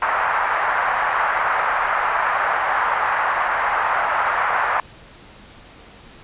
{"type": "band-pass noise", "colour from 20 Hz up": "pink", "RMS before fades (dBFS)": -20, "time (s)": [0.02, 4.8], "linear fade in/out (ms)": 0, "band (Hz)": [790, 1700], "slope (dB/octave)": 24, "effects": ["pink hiss -44 dBFS RMS until 6.23 s", "resampled to 8000 Hz"]}